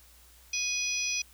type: harmonic tone with a mistuned harmonic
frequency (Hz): 830.6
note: G#5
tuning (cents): 0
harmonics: 3 / 4 / 5 / 6 / 7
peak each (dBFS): -32 / -41 / -43 / -36 / -32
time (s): 0.53-1.22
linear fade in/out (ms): 5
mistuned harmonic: 7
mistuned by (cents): +21
effects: added 60 Hz sine -58 dBFS peak until 1.33 s + white hiss -58 dBFS RMS until 1.33 s